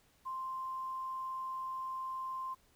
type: tone with quantisation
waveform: sine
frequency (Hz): 1046.5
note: C6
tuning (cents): 0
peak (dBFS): -37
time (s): 0.25-2.55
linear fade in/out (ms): 20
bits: 11
effects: pink hiss -69 dBFS RMS until 2.75 s